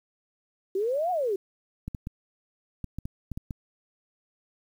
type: exponential two-way sweep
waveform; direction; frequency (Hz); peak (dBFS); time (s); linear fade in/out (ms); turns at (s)
sine; up then down; 370 to 750 to 370; -24; 0.75-1.36; 5; 1.11
type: clicks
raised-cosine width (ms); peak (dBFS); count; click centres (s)
5; -21; 9; 1.88 / 1.948 / 2.071 / 2.843 / 2.986 / 3.055 / 3.317 / 3.375 / 3.508
effects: 9-bit